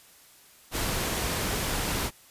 pink noise, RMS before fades -29 dBFS, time 0.71-2.11 s, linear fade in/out 50 ms, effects white hiss -55 dBFS RMS until 2.3 s + resampled to 32000 Hz

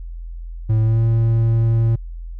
triangle tone with pitch glide, 110 to 113.88 Hz, A2 to A#2, 0 to -40 cents, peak -11 dBFS, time 0.69-1.96 s, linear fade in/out 10 ms, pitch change +60 cents, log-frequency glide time 0.8-1.03 s, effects added 42 Hz sine -28 dBFS peak until 2.39 s

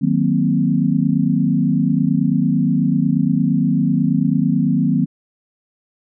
sine chord, C half-diminished seventh, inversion first, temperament equal, 155.56 / 185 / 233.1 / 261.6 Hz, Eb3 / Gb3 / Bb3 / C4, 0 / 0 / 0 / 0 cents, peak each -19 dBFS, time 0.01-5.06 s, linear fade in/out 20 ms, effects none

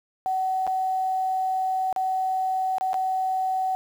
sine tone with dropouts, 754 Hz, F#5, 32 cents sharp, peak -22 dBFS, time 0.26-3.75 s, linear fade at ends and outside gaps 0 ms, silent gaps 0.667-0.675 / 1.927-1.962 / 2.783-2.81 / 2.932-2.942 s, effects 8-bit

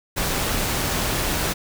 pink noise with amplitude modulation, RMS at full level -22 dBFS, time 0.16-1.54 s, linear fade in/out 20 ms, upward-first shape sine, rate 193 Hz, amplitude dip 30%, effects none

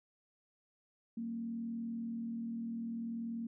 sine tone with frequency modulation, 230 Hz, A#3, 23 cents flat, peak -37 dBFS, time 1.17-3.47 s, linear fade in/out 5 ms, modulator 40.5 Hz, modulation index 0.38, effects none

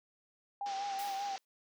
sine tone with vibrato, 794 Hz, G5, 22 cents sharp, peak -35 dBFS, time 0.61-1.36 s, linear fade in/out 2 ms, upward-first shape sine, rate 5.1 Hz, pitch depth 42 cents each way
white low-pass noise, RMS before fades -48 dBFS, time 0.66-1.38 s, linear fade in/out 0 ms, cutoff 6100 Hz, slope 48 dB/octave
white noise with exponential decay, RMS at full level -45 dBFS, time 0.99-1.45 s, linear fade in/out 1 ms, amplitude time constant 100 ms
effects high-pass 300 Hz 12 dB/octave

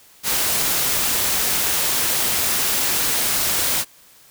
white noise, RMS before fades -20 dBFS, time 0.23-3.85 s, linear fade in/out 50 ms, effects white hiss -50 dBFS RMS until 4.3 s

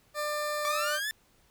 20% pulse tone, 596 Hz, D5, 25 cents sharp, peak -25 dBFS, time 0.14-1 s, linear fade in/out 50 ms
sawtooth exponential sweep, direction up, 1142 to 1790 Hz, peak -27 dBFS, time 0.65-1.11 s, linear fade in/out 0 ms
effects pink hiss -65 dBFS RMS until 1.5 s

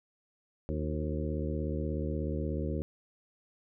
harmonic tone with a mistuned harmonic, 76.6 Hz, D#2, 27 cents flat, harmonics 1 / 2 / 3 / 4 / 5 / 6 / 7, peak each -34 / -37 / -39 / -40 / -41 / -42 / -42 dBFS, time 0.69-2.82 s, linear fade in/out 0 ms, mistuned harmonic 5, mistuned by -46 cents, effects none

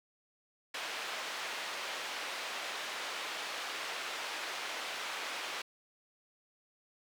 white band-pass noise, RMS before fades -40 dBFS, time 0.74-5.62 s, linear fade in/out 5 ms, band 500 to 3200 Hz, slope 12 dB/octave, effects none

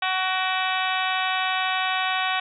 harmonic tone with a mistuned harmonic, 374 Hz, F#4, 19 cents sharp, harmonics 2 / 3 / 4 / 5 / 6 / 7 / 8 / 9 / 10, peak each -27 / -29 / -30 / -31 / -32 / -32 / -33 / -34 / -34 dBFS, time 0.02-2.4 s, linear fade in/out 5 ms, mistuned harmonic 6, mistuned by +63 cents, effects none

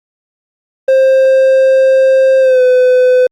triangle tone with pitch glide, 529 to 505.1 Hz, C5 to B4, +19 to +39 cents, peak -3 dBFS, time 0.88-3.27 s, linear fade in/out 5 ms, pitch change -80 cents, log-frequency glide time 2.4-2.62 s, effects Opus 32 kbps

